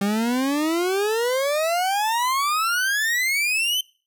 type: exponential sweep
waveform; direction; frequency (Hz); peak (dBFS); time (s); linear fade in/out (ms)
40% pulse; up; 196 to 3100; -19; 0.01-3.81; 5
effects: noise-tail reverb RT60 0.4 s tail -24 dB re dry